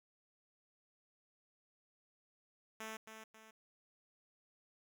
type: tone with echo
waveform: 5% pulse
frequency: 220 Hz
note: A3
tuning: in tune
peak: -33 dBFS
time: 2.8-2.97 s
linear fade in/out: 5 ms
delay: 270 ms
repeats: 2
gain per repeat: -7 dB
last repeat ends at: 3.51 s
effects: none